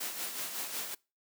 white noise with tremolo, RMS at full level -36 dBFS, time 0-0.95 s, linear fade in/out 10 ms, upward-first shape sine, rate 5.4 Hz, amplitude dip 50%, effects noise-tail reverb RT60 0.3 s tail -25 dB re dry + high-pass 200 Hz 12 dB/octave

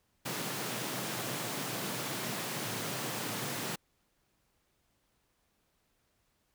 pink high-pass noise, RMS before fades -37 dBFS, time 0.25-3.76 s, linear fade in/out 10 ms, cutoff 110 Hz, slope 96 dB/octave, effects pink hiss -75 dBFS RMS until 6.54 s

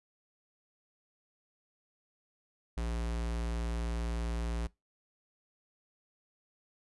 square tone, 57.7 Hz, A#1, 17 cents flat, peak -33 dBFS, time 2.77-4.67 s, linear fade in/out 5 ms, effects noise-tail reverb RT60 0.2 s tail -22 dB re dry + resampled to 24000 Hz

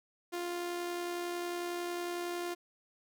sawtooth tone with amplitude modulation, 349.8 Hz, F4, 3 cents sharp, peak -30 dBFS, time 0.32-2.55 s, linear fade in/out 20 ms, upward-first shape sine, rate 71 Hz, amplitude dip 30%, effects none

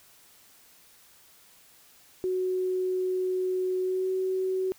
sine tone with pitch glide, 370 to 375.6 Hz, F#4 to F#4, 0 to +26 cents, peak -25 dBFS, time 2.24-4.72 s, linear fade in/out 0 ms, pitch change +26 cents, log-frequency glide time 3.81-4.1 s, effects white hiss -57 dBFS RMS until 4.78 s

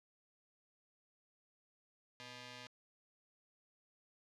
5% pulse ring-modulated tone, 369.7 Hz, F#4, 1 cent flat, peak -35 dBFS, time 2.2-2.67 s, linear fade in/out 0 ms, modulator 1360 Hz, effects low-pass 6000 Hz 12 dB/octave

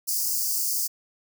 white high-pass noise, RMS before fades -26 dBFS, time 0.07-0.88 s, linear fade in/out 20 ms, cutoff 4600 Hz, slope 96 dB/octave, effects none

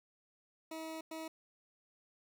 20% pulse tone bursts at uneven times, 320.3 Hz, E4, 50 cents flat, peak -37 dBFS, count 2, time 0.71-1.01 / 1.11-1.28 s, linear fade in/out 5 ms, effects none

